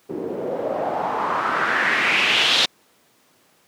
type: noise with low-pass filter sweep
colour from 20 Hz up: white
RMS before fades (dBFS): -21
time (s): 0.09-2.66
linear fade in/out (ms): 10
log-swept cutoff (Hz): 340 to 3900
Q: 3.3
effects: pink hiss -58 dBFS RMS until 3.67 s + high-pass 200 Hz 12 dB/octave